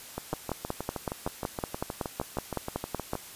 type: two click trains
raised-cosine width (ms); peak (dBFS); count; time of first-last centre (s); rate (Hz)
1; -15 / -18; 16 / 20; 0.33-3.134 / 0.18-3.153; 5.35 / 6.39
effects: white hiss -46 dBFS RMS until 3.35 s + resampled to 32000 Hz